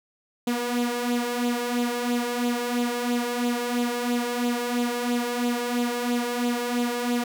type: tone with flanger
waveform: sawtooth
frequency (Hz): 241.7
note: B3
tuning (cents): -37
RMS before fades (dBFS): -26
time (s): 0.47-7.24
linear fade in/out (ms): 5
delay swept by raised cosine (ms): 0.27 to 2.37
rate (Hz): 3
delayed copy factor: +0.6
effects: none